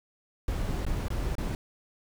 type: noise with dropouts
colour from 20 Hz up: brown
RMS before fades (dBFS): -30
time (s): 0.48-1.55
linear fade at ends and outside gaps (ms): 1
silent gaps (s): 0.852-0.865 / 1.083-1.103 / 1.353-1.382
effects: none